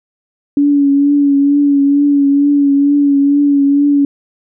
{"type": "tone with vibrato", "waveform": "sine", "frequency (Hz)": 283.6, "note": "C#4", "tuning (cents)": 40, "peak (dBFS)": -7, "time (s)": [0.57, 4.05], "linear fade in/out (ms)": 2, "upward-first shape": "triangle", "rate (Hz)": 2.2, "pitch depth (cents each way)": 34, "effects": []}